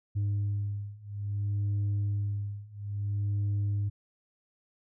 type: beating tone pair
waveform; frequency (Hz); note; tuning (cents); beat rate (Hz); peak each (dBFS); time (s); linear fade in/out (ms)
sine; 101.5 / 102.09; G#2 / G#2; -39 / -29; 0.59; -30 / -29; 0.15-3.9; 20
effects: tanh soft clip ceiling -25 dBFS